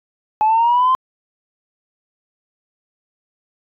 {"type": "linear sweep", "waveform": "sine", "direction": "up", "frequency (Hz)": [850, 1046.5], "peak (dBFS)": -10, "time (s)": [0.41, 0.95], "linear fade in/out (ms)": 0, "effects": ["tanh soft clip ceiling -8 dBFS"]}